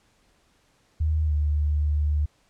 sine tone with pitch glide, 77.78 to 74.4 Hz, D#2 to D2, 0 to +23 cents, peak -20 dBFS, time 1-2.26 s, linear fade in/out 10 ms, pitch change -77 cents, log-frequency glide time 1.25-1.33 s, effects pink hiss -64 dBFS RMS until 2.49 s + low-pass 9000 Hz 12 dB/octave

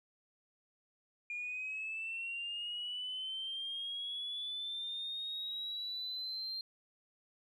sine linear sweep, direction up, 2414 to 4186 Hz, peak -37 dBFS, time 1.3-6.61 s, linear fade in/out 2 ms, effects tanh soft clip ceiling -33 dBFS

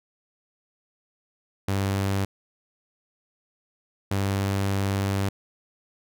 sawtooth tone pair in turn, 98 / 98.35 Hz, G2 / G2, 0 / +6 cents, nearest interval unison, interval 6 cents, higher second, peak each -19 dBFS, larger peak neither, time 1.68-2.25 / 4.11-5.29 s, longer second, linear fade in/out 5 ms, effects none

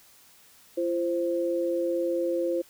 sine tone pair together, 341.4 / 523.3 Hz, F4 / C5, -39 / 0 cents, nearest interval perfect fifth, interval 739 cents, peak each -27 dBFS, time 0.77-2.62 s, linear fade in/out 10 ms, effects white hiss -56 dBFS RMS until 2.69 s

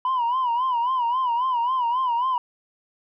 sine tone with vibrato, 987.8 Hz, B5, in tune, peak -18 dBFS, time 0.05-2.38 s, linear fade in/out 2 ms, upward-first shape sine, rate 3.7 Hz, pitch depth 110 cents each way, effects tanh soft clip ceiling -18 dBFS

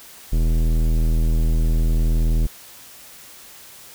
sine tone with tanh clipping, 40.3 Hz, E1, 38 cents flat, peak -17 dBFS, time 0.32-2.47 s, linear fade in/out 10 ms, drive 17 dB, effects white hiss -43 dBFS RMS until 3.94 s

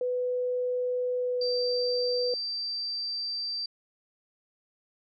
sine tone with pitch glide, 497.6 to 493.9 Hz, B4 to B4, +13 to 0 cents, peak -26 dBFS, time 0.01-2.34 s, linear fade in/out 2 ms, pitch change -13 cents, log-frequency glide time 1.17-1.56 s
sine tone, 4679 Hz, D8, 7 cents flat, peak -30 dBFS, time 1.41-3.66 s, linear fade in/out 5 ms
effects none

